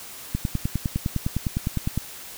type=click train; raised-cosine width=5 ms; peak=-11 dBFS; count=17; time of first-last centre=0.35-1.976 s; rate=9.84 Hz; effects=white hiss -40 dBFS RMS until 2.37 s